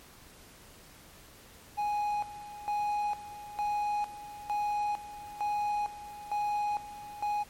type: tone with tremolo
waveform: triangle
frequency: 830.6 Hz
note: G#5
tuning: in tune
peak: -26 dBFS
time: 1.77-7.44 s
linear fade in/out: 20 ms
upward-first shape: square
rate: 1.1 Hz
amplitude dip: 80%
effects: pink hiss -54 dBFS RMS until 7.49 s + MP3 64 kbps